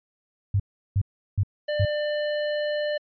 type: tone bursts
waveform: sine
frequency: 99 Hz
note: G2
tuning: 18 cents sharp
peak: -18 dBFS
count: 4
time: 0.54-1.852 s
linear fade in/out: 5 ms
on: 58 ms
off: 360 ms
type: tone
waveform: square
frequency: 596 Hz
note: D5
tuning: 25 cents sharp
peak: -25 dBFS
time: 1.68-2.98 s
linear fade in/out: 10 ms
effects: resampled to 11025 Hz